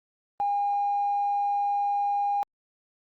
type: tone with tanh clipping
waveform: triangle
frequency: 811 Hz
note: G#5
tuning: 41 cents flat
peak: -23 dBFS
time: 0.4-2.43 s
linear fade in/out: 0 ms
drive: 4 dB
effects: Opus 32 kbps